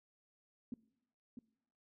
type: tone with echo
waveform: sine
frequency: 242.3 Hz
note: B3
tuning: 33 cents flat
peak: -39 dBFS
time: 0.72-0.74 s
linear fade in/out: 2 ms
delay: 650 ms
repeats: 1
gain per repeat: -7 dB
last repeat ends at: 1.39 s
effects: noise-tail reverb RT60 0.8 s tail -21 dB re dry